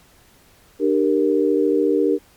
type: chord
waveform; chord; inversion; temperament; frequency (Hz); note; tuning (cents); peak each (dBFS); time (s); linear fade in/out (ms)
sine; G minor; second; equal with one note detuned; 299.7 / 392 / 466.2; D4 / G4 / Bb4; +35 / 0 / 0; -19; 0.79-2.19; 50
effects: pink hiss -53 dBFS RMS until 2.36 s + MP3 96 kbps